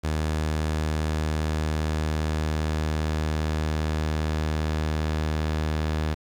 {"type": "tone with low-pass filter sweep", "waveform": "sawtooth", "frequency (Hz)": 77.5, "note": "D#2", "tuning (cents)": -6, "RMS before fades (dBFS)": -26, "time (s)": [0.03, 6.15], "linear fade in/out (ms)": 20, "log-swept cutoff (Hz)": [8800, 5200], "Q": 0.85, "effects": ["8-bit"]}